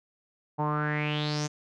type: tone with low-pass filter sweep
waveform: sawtooth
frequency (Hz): 149.9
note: D3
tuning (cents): +36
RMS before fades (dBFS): -29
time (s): 0.58-1.48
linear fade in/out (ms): 20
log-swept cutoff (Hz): 840 to 6600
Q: 6.2
effects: none